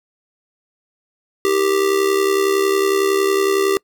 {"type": "tone with amplitude modulation", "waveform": "square", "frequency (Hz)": 392.3, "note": "G4", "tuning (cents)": 1, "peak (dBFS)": -12, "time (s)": [1.45, 3.77], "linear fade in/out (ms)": 0, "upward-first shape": "sine", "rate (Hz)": 70.9, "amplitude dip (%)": 65, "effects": ["noise-tail reverb RT60 0.1 s tail -25 dB re dry"]}